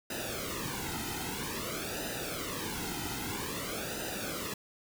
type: noise with flanger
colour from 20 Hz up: pink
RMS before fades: -37 dBFS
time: 0.1-4.54 s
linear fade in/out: 5 ms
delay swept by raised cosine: 0.9 to 1.79 ms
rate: 0.51 Hz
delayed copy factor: -0.8
effects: none